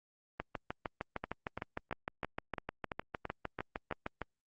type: two click trains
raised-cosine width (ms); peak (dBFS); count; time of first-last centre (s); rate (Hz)
0.5; -21 / -22; 26 / 9; 0.4-4.217 / 1.24-3.925; 6.55 / 2.98
effects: Opus 24 kbps